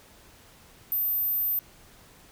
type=tone; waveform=sine; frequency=13830 Hz; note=A9; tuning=31 cents flat; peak=-23 dBFS; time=0.92-1.59 s; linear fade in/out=0 ms; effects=tanh soft clip ceiling -19 dBFS + pink hiss -54 dBFS RMS until 2.31 s